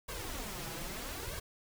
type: noise with flanger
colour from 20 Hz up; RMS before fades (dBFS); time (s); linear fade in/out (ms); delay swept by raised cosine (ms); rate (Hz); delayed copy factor
pink; -41; 0.08-1.4; 10; 1.8 to 6.1; 0.78; +0.75
effects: none